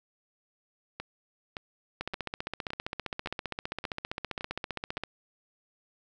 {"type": "two click trains", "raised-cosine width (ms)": 0.3, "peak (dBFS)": [-20, -17], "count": [8, 47], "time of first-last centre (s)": [[1, 4.977], [2.01, 5.036]], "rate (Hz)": [1.76, 15.2], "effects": []}